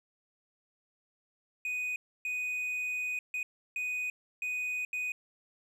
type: tone bursts at uneven times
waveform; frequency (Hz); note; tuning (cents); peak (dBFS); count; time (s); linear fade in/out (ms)
triangle; 2489; D#7; 0; -30; 6; 1.65-1.96 / 2.25-3.19 / 3.34-3.43 / 3.76-4.1 / 4.42-4.85 / 4.93-5.12; 2
effects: none